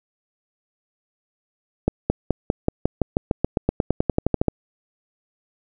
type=accelerating click train; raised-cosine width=2 ms; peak=-4 dBFS; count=21; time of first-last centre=1.88-4.483 s; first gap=220 ms; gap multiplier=0.94; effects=none